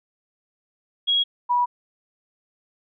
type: tone pair in turn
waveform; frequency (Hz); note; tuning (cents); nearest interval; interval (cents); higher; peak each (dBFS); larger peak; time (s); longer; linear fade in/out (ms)
sine; 3307 / 974.1; G#7 / B5; -8 / -24; octave + major sixth; 2116; first; -17; neither; 1.07-1.24 / 1.49-1.66; neither; 20
effects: none